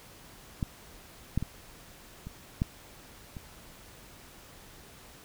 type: clicks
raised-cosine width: 5 ms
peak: -17 / -14 / -21 / -28 / -14 / -28 dBFS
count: 6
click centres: 0.628 / 1.376 / 1.426 / 2.27 / 2.619 / 3.368 s
effects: pink hiss -52 dBFS RMS until 5.24 s